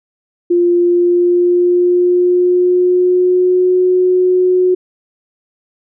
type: tone with pitch glide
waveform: sine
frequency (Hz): 349.2 to 365.7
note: F4 to F#4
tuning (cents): 0 to -20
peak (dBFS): -8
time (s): 0.5-4.75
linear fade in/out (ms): 10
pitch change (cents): +80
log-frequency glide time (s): 0.75-3.76
effects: none